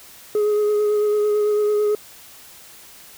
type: tone with vibrato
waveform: sine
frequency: 419.3 Hz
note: G#4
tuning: 17 cents sharp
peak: -13 dBFS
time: 0.35-1.95 s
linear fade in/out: 2 ms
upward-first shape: sine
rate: 9 Hz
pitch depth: 17 cents each way
effects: tanh soft clip ceiling -15 dBFS + white hiss -44 dBFS RMS until 3.17 s